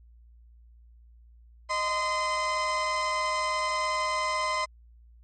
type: tone pair together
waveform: 30% pulse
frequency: 620 / 1029.8 Hz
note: D#5 / C6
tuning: -6 / -28 cents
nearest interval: major sixth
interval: 878 cents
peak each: -30 / -24 dBFS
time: 1.69-4.66 s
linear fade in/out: 20 ms
effects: added 58 Hz sine -51 dBFS peak until 5.23 s + MP3 32 kbps